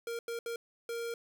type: tone bursts at uneven times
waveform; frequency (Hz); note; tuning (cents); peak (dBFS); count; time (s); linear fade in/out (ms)
square; 466.2; A#4; 0; -36; 4; 0.07-0.19 / 0.28-0.39 / 0.46-0.56 / 0.89-1.14; 2
effects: none